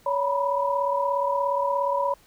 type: tone cluster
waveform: sine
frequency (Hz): 562 / 952 / 989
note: C#5 / A#5 / B5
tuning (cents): +24 / +36 / +2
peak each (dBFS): -25 / -29 / -25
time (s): 0.06-2.14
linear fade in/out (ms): 5
effects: pink hiss -57 dBFS RMS until 2.26 s